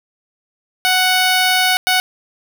10% pulse tone bursts at uneven times, 741 Hz, F#5, 2 cents sharp, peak -4 dBFS, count 2, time 0.85-1.77 / 1.87-2 s, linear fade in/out 0 ms, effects none

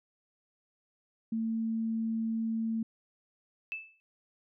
sine tone, 224.7 Hz, A3, 37 cents sharp, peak -29 dBFS, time 1.32-2.83 s, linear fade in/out 5 ms
sine tone with exponential decay, 2630 Hz, E7, 5 cents flat, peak -31 dBFS, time 3.72-4 s, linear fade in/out 0 ms, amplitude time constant 60 ms
effects none

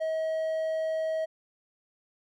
triangle tone, 638 Hz, D#5, 43 cents sharp, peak -25 dBFS, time 0-1.26 s, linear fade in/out 20 ms, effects none

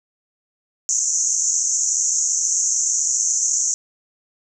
white band-pass noise, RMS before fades -20 dBFS, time 0.89-3.74 s, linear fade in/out 0 ms, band 6000 to 7200 Hz, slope 96 dB/octave, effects none

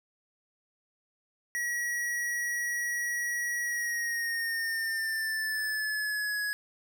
square tone with pitch glide, 1916 to 1677.6 Hz, A#6 to G#6, +47 to +17 cents, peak -30 dBFS, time 1.55-6.53 s, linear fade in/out 0 ms, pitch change -230 cents, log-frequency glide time 3.64-6.42 s, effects none

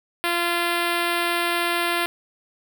5% pulse tone with notch filter, 344.5 Hz, F4, 24 cents flat, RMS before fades -23 dBFS, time 0.24-2.06 s, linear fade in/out 0 ms, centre 6300 Hz, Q 0.7, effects none

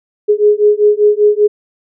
sine beating tone pair, 415.3 / 420.4 Hz, G#4 / G#4, 0 / +21 cents, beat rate 5.1 Hz, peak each -10 dBFS, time 0.28-1.48 s, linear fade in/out 20 ms, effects none

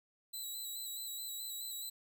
10% pulse tone with vibrato, 3951 Hz, B7, in tune, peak -34 dBFS, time 0.33-1.9 s, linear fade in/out 10 ms, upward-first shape square, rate 4.7 Hz, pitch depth 30 cents each way, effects none

